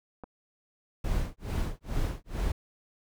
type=clicks; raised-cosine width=1 ms; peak=-27 / -34 dBFS; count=2; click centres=0.237 / 0.241 s
type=noise with tremolo; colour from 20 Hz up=brown; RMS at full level=-28 dBFS; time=1.04-2.52 s; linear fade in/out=5 ms; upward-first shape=sine; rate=2.3 Hz; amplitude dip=100%
effects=none